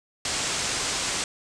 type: low-pass noise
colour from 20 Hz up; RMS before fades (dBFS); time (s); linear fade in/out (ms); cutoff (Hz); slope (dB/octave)
white; -28; 0.25-1.24; 2; 8500; 48
effects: none